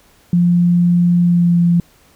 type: tone with pitch glide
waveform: sine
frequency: 174.61 to 172.31 Hz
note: F3 to F3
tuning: 0 to -23 cents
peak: -9 dBFS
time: 0.33-1.8 s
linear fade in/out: 2 ms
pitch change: -23 cents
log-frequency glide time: 1.21-1.59 s
effects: pink hiss -51 dBFS RMS until 2.15 s